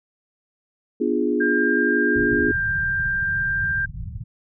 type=chord; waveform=sine; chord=B diminished seventh; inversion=none; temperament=equal with one note detuned; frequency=246.9 / 297.4 / 349.2 / 415.3 Hz; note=B3 / D4 / F4 / Ab4; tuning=0 / +22 / 0 / 0 cents; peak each=-24 dBFS; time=1-2.52 s; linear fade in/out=10 ms
type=tone with pitch glide; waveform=sine; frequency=1600 to 1586.2 Hz; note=G6 to G6; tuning=+35 to +20 cents; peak=-20 dBFS; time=1.4-3.86 s; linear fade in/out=10 ms; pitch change=-15 cents; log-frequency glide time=2.49-2.58 s
type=low-pass noise; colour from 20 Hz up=white; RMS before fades=-32 dBFS; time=2.15-4.24 s; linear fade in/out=10 ms; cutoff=160 Hz; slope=48 dB/octave
effects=none